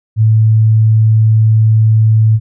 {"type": "tone", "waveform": "sine", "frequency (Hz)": 110, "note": "A2", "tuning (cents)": 0, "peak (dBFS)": -5, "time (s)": [0.16, 2.4], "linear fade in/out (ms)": 50, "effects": []}